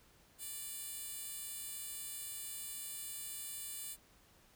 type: tone with high-pass filter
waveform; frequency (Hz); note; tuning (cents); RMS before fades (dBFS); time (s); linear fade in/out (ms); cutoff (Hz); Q
10% pulse; 587.3; D5; 0; -45; 0.38-3.97; 50; 8300; 0.65
effects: pink hiss -66 dBFS RMS until 4.55 s